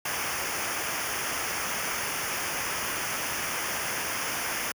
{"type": "noise with comb filter", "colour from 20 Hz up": "pink", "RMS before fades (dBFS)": -31, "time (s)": [0.05, 4.72], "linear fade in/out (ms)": 5, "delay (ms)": 0.25, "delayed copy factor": -0.8, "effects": ["high-pass 60 Hz 12 dB/octave"]}